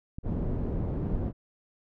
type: clicks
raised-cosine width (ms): 5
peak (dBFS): -24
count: 7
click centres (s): 0.185 / 0.264 / 0.3 / 0.43 / 0.643 / 1.029 / 1.067
type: low-pass noise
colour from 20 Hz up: pink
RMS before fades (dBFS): -30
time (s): 0.23-1.33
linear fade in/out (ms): 50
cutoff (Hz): 360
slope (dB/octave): 12
effects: none